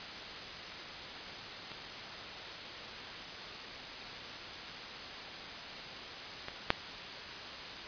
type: clicks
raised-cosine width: 0.3 ms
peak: -28 / -23 / -8 dBFS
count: 3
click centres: 1.717 / 6.484 / 6.704 s
effects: white hiss -43 dBFS RMS until 7.87 s + resampled to 11025 Hz